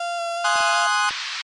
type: tone with vibrato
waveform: 35% pulse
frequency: 687 Hz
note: F5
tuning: 29 cents flat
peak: -22 dBFS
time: 0-0.87 s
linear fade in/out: 5 ms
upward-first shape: square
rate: 2.7 Hz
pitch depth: 13 cents each way
type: chord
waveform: 40% pulse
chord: Ab dominant seventh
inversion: none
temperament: equal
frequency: 830.6 / 1046.5 / 1244.5 / 1480 Hz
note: Ab5 / C6 / Eb6 / Gb6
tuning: 0 / 0 / 0 / 0 cents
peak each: -24 / -23 / -23 / -21 dBFS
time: 0.44-1.1 s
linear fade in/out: 10 ms
type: clicks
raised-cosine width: 1 ms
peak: -25 dBFS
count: 3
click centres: 0.558 / 0.606 / 1.108 s
type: band-pass noise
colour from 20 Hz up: white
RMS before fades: -29 dBFS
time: 1.08-1.42 s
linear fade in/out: 10 ms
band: 1100 to 4700 Hz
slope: 24 dB/octave
effects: low-pass 8000 Hz 12 dB/octave + MP3 48 kbps